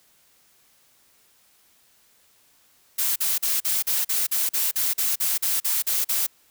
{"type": "noise bursts", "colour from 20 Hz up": "blue", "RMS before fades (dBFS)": -23, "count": 15, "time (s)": [2.98, 6.268], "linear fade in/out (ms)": 10, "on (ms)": 180, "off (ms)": 42, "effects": ["white hiss -60 dBFS RMS until 6.5 s"]}